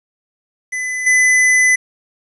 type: tone with level steps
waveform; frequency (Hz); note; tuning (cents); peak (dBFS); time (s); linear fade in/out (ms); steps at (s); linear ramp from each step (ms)
square; 2009; B6; +29; -20 / -10; 0.72-1.76; 10; 1.06; 10
effects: resampled to 24000 Hz + 8-bit